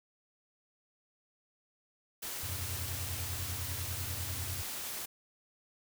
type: noise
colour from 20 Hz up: white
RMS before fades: -40 dBFS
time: 2.22-5.06 s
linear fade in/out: 10 ms
type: chord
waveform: triangle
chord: E suspended second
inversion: none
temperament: equal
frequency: 82.41 / 92.5 / 123.47 Hz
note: E2 / F#2 / B2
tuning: 0 / 0 / 0 cents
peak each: -41 / -39 / -45 dBFS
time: 2.43-4.62 s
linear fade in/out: 5 ms
effects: none